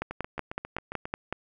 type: two click trains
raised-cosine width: 0.5 ms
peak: -15 / -20 dBFS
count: 8 / 8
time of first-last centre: 0.02-1.326 / 0.11-1.055 s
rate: 5.36 / 7.41 Hz
effects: none